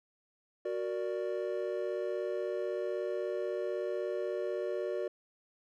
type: chord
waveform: triangle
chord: Gb augmented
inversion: none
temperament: equal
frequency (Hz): 370 / 466.2 / 587.3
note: Gb4 / Bb4 / D5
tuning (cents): 0 / 0 / 0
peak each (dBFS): -34 / -36 / -35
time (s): 0.65-5.08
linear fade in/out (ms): 5
effects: none